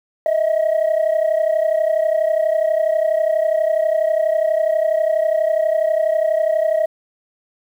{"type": "tone pair together", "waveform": "sine", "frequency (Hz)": [624, 656.2], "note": ["D#5", "E5"], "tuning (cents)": [5, -8], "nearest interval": "minor second", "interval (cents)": 87, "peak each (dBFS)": [-15, -16], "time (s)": [0.26, 6.86], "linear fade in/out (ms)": 2, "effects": ["tanh soft clip ceiling -11 dBFS", "8-bit"]}